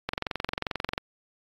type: click train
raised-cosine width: 0.3 ms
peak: -12 dBFS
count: 21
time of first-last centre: 0.09-0.979 s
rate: 22.5 Hz
effects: AAC 32 kbps